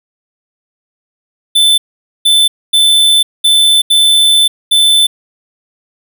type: tone bursts at uneven times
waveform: square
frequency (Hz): 3525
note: A7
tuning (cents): +2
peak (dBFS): -6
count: 6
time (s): 1.55-1.78 / 2.25-2.48 / 2.73-3.23 / 3.44-3.82 / 3.9-4.48 / 4.71-5.07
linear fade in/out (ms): 10
effects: none